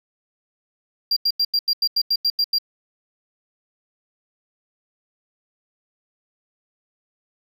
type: tone bursts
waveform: triangle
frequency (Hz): 4757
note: D8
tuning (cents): +21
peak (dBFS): -15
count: 11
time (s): 1.11-2.585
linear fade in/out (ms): 5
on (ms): 55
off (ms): 87
effects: none